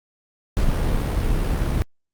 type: noise with amplitude modulation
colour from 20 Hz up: brown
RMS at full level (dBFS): -19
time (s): 0.57-1.82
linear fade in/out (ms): 0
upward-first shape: sine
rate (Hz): 69.8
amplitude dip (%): 30
effects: Opus 48 kbps